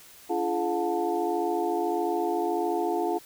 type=tone cluster; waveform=sine; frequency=289 / 342.9 / 424.5 / 718 / 883 Hz; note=D4 / F4 / G#4 / F5 / A5; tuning=-28 / -32 / +38 / +48 / +6 cents; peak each=-36 / -28 / -31 / -30 / -33 dBFS; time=0.29-3.19 s; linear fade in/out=20 ms; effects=white hiss -51 dBFS RMS until 3.25 s